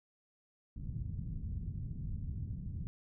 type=low-pass noise; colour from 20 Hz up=white; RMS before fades=-40 dBFS; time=0.76-2.87 s; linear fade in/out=0 ms; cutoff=150 Hz; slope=24 dB/octave; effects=none